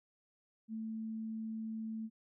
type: tone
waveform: sine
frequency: 221.4 Hz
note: A3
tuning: 11 cents sharp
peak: -38 dBFS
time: 0.68-2.1 s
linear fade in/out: 50 ms
effects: none